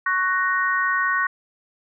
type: chord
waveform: sine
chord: F# major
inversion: second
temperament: equal with one note detuned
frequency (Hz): 1108.7 / 1490.3 / 1864.7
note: C#6 / F#6 / A#6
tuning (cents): 0 / +12 / 0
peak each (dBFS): -23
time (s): 0.06-1.27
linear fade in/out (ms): 5
effects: none